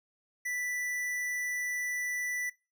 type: tone with hard clipping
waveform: sine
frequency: 1975.5 Hz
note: B6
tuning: in tune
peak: -33 dBFS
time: 0.45-2.5 s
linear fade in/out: 10 ms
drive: 17 dB
effects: noise-tail reverb RT60 0.3 s tail -22 dB re dry